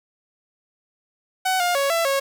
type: tone with pitch steps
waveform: sawtooth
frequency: 750 / 708 / 556 / 668 / 549 Hz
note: F#5 / F5 / C#5 / E5 / C#5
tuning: +23 / +23 / +5 / +23 / -17 cents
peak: -15 dBFS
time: 1.45-2.2 s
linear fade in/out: 10 ms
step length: 150 ms
effects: 9-bit